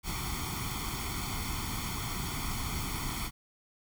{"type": "noise with comb filter", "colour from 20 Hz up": "pink", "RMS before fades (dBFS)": -35, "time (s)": [0.03, 3.31], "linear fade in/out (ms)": 50, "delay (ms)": 0.9, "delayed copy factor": 0.85, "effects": []}